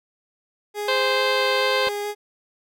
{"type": "tone with vibrato", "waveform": "30% pulse", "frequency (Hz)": 412.8, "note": "G#4", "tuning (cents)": -10, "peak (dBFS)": -23, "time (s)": [0.74, 2.15], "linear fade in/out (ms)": 50, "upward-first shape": "square", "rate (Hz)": 2.3, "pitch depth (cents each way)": 9}
{"type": "harmonic tone", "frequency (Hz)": 521, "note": "C5", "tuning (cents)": -7, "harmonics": [1, 2, 3, 4, 5, 6, 7, 8, 9], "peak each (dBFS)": [-23, -26, -28, -29, -30, -31, -31, -32, -33], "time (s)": [0.88, 1.89], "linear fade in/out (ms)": 5}
{"type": "click", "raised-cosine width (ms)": 1, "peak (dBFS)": -21, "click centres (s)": 1.872}
{"effects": []}